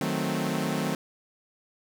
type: chord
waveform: sawtooth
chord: D# diminished seventh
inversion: none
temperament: equal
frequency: 155.56 / 185 / 220 / 261.6 Hz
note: D#3 / F#3 / A3 / C4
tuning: 0 / 0 / 0 / 0 cents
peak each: -28 dBFS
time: 0.01-0.95 s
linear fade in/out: 2 ms
effects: none